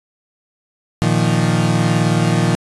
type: chord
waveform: 35% pulse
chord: Bb suspended fourth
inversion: none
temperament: equal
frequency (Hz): 116.54 / 155.56 / 174.61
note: Bb2 / Eb3 / F3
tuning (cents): 0 / 0 / 0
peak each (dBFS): -16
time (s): 1.02-2.55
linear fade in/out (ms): 0
effects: resampled to 24000 Hz